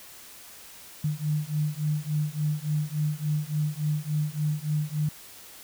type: beating tone pair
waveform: sine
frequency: 149.4 / 152.9 Hz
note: D3 / D#3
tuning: +30 / -30 cents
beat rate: 3.5 Hz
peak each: -28 dBFS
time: 1.04-5.09 s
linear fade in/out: 5 ms
effects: white hiss -47 dBFS RMS until 5.63 s